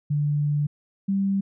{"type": "tone pair in turn", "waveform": "sine", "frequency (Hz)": [146.83, 195.99], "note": ["D3", "G3"], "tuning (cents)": [0, 0], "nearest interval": "perfect fourth", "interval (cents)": 500, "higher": "second", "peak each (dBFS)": -20, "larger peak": "neither", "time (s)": [[0.1, 0.67], [1.08, 1.41]], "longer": "first", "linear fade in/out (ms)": 10, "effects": []}